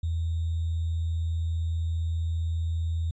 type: tone with sample-and-hold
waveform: sine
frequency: 82.41 Hz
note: E2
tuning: in tune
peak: -25 dBFS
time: 0.03-3.11 s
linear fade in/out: 5 ms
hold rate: 3675 Hz
effects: resampled to 16000 Hz